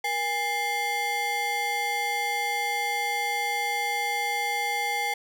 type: ring-modulated tone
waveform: square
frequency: 645 Hz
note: E5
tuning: 38 cents flat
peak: -23 dBFS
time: 0.04-5.14 s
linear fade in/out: 5 ms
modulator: 1460 Hz
effects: none